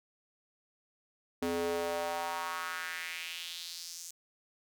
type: tone with high-pass filter sweep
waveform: square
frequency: 85.1 Hz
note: F2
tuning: 44 cents flat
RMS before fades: -37 dBFS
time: 1.42-4.11 s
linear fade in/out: 5 ms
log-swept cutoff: 310 to 6800 Hz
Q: 2.8
effects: none